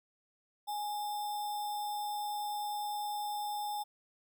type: tone with sample-and-hold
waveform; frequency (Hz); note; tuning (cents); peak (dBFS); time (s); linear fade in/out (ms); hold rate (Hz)
sine; 830.6; G#5; 0; -34; 0.67-3.84; 20; 4410
effects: none